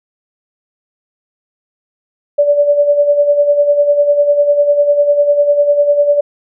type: tone with tremolo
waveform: sine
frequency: 580 Hz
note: D5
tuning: 22 cents flat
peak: -5 dBFS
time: 2.38-6.21 s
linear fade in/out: 10 ms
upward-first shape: sine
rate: 10 Hz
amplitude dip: 60%
effects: none